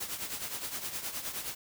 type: noise with tremolo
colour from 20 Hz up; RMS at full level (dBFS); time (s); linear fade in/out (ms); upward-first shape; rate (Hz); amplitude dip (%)
white; -35; 0-1.55; 10; triangle; 9.6; 70
effects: none